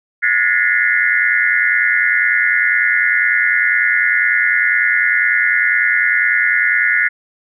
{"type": "tone cluster", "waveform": "sine", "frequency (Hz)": [1446, 1690, 1812, 2020, 2110], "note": ["F#6", "G#6", "A#6", "B6", "C7"], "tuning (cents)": [-40, 30, -50, 39, 14], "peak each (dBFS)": -18, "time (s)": [0.22, 7.09], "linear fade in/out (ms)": 20, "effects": []}